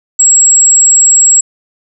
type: tone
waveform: sine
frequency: 7660 Hz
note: A#8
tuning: 46 cents sharp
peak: -3 dBFS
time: 0.19-1.41 s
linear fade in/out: 10 ms
effects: none